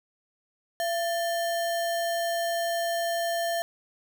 sine tone with sample-and-hold, 678 Hz, E5, 49 cents sharp, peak -25 dBFS, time 0.8-3.62 s, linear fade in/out 0 ms, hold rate 2450 Hz, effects none

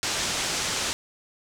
white low-pass noise, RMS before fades -28 dBFS, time 0.03-0.93 s, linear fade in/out 0 ms, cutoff 7500 Hz, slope 24 dB/octave, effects none

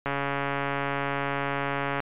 click train, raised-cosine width 0.5 ms, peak -13 dBFS, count 273, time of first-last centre 0.06-2.003 s, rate 140 Hz, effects resampled to 8000 Hz

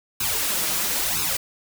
white noise with flanger, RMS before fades -24 dBFS, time 0.2-1.37 s, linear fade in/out 5 ms, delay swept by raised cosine 0.76 to 6.46 ms, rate 1 Hz, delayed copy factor +0.85, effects none

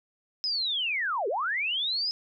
sine linear two-way sweep, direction down then up, 5150 to 371.6 to 5150 Hz, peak -26 dBFS, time 0.44-2.11 s, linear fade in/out 0 ms, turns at 1.28 s, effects none

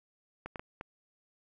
clicks, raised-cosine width 0.5 ms, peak -25 dBFS, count 4, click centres 0.46 / 0.558 / 0.595 / 0.811 s, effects none

